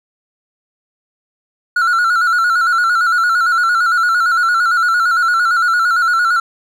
triangle tone with vibrato, 1396.9 Hz, F6, in tune, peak -9 dBFS, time 1.76-6.4 s, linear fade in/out 5 ms, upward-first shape square, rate 8.8 Hz, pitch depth 63 cents each way, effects none

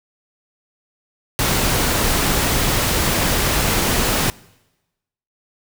pink noise, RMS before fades -18 dBFS, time 1.39-4.3 s, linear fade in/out 0 ms, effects noise-tail reverb RT60 1.0 s tail -23 dB re dry

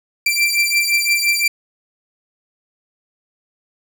sawtooth beating tone pair, 2349 / 2354.8 Hz, D7 / D7, 0 / +4 cents, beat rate 5.8 Hz, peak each -14 dBFS, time 0.26-1.48 s, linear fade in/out 5 ms, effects none

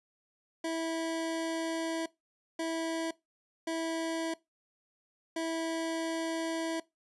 25% pulse tone bursts at uneven times, 327 Hz, E4, 14 cents flat, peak -28 dBFS, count 4, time 0.64-2.06 / 2.59-3.11 / 3.67-4.34 / 5.36-6.8 s, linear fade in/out 5 ms, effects noise-tail reverb RT60 0.2 s tail -21 dB re dry + resampled to 24000 Hz

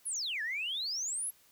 sine exponential two-way sweep, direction down then up, 11590 to 1681 to 11590 Hz, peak -32 dBFS, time 0.05-1.31 s, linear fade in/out 20 ms, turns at 0.42 s, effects tanh soft clip ceiling -28 dBFS + white hiss -64 dBFS RMS until 1.51 s

